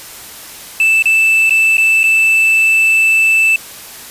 triangle tone with dropouts, 2642 Hz, E7, 3 cents sharp, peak -6 dBFS, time 0.8-3.56 s, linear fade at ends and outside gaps 2 ms, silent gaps 1.024-1.056 / 1.496-1.506 / 1.77-1.78 / 2.033-2.039 s, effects white hiss -32 dBFS RMS until 4.1 s + resampled to 32000 Hz

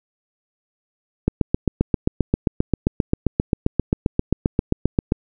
click train, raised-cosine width 3 ms, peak -3 dBFS, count 30, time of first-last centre 1.28-5.121 s, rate 7.55 Hz, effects none

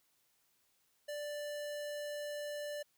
square tone, 588 Hz, D5, 2 cents sharp, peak -40 dBFS, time 1.08-2.83 s, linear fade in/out 10 ms, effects white hiss -75 dBFS RMS until 2.97 s

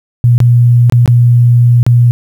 sine tone with dropouts, 120.5 Hz, B2, 42 cents flat, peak -3 dBFS, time 0.24-2.11 s, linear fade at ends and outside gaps 0 ms, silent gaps 0.38-0.403 / 0.898-0.923 / 1.059-1.077 / 1.83-1.865 s, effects 7-bit

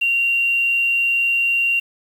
sine tone with quantisation, 2762 Hz, F7, 20 cents flat, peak -15 dBFS, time 0.01-1.8 s, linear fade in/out 10 ms, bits 7, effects none

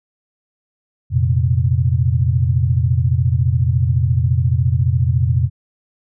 sine chord, F suspended fourth, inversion none, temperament equal, 87.31 / 116.54 / 130.81 Hz, F2 / Bb2 / C3, 0 / 0 / 0 cents, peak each -17 dBFS, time 1.1-5.5 s, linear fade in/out 50 ms, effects none

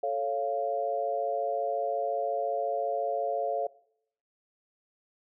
sine chord, A augmented, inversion none, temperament equal with one note detuned, 440 / 554.4 / 694.4 Hz, A4 / C#5 / E#5, 0 / 0 / -10 cents, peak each -34 / -31 / -30 dBFS, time 0.03-3.67 s, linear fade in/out 5 ms, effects noise-tail reverb RT60 0.7 s tail -21 dB re dry

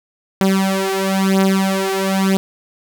sawtooth beating tone pair, 192 / 193 Hz, G3 / G3, -36 / -27 cents, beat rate 1 Hz, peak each -13 dBFS, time 0.41-2.37 s, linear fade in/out 0 ms, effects none

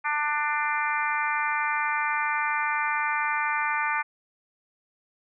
harmonic tone, 297.3 Hz, D4, 21 cents sharp, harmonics 3 / 4 / 5 / 6 / 7 / 8, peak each -29 / -30 / -31 / -32 / -32 / -33 dBFS, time 0.04-4.03 s, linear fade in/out 20 ms, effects none

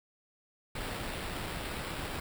pink noise with sample-and-hold, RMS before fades -38 dBFS, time 0.75-2.2 s, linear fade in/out 5 ms, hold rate 6300 Hz, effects none

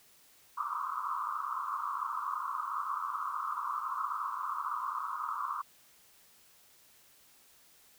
white band-pass noise, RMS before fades -36 dBFS, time 0.57-5.62 s, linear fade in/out 10 ms, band 1000 to 1300 Hz, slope 96 dB/octave, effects white hiss -62 dBFS RMS until 7.98 s

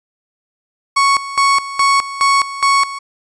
35% pulse tone with tremolo, 1108.7 Hz, C#6, in tune, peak -8 dBFS, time 0.96-2.99 s, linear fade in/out 10 ms, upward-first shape square, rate 2.4 Hz, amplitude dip 80%, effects resampled to 22050 Hz

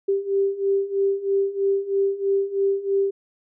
sine beating tone pair, 392 / 395.1 Hz, G4 / G4, 0 / +14 cents, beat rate 3.1 Hz, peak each -24 / -21 dBFS, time 0.08-3.11 s, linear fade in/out 10 ms, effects none

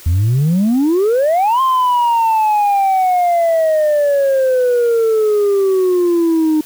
sine exponential two-way sweep, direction up then down, 79.4 to 1062 to 305.4 Hz, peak -8 dBFS, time 0.06-6.61 s, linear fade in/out 5 ms, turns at 1.61 s, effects tanh soft clip ceiling -9 dBFS + white hiss -38 dBFS RMS until 6.65 s

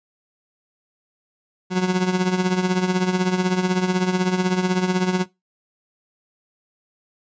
30% pulse tone with tremolo, 183.5 Hz, F#3, 14 cents flat, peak -12 dBFS, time 1.7-5.26 s, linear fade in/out 50 ms, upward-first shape triangle, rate 16 Hz, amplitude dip 70%, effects noise-tail reverb RT60 0.2 s tail -21 dB re dry + resampled to 16000 Hz

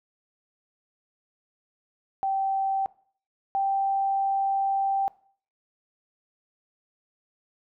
sine tone pair in turn, 777 / 783.3 Hz, G5 / G5, -16 / -2 cents, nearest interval unison, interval 14 cents, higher second, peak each -23 / -22 dBFS, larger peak second, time 2.23-2.86 / 3.55-5.08 s, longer second, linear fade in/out 0 ms, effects noise-tail reverb RT60 0.5 s tail -21 dB re dry

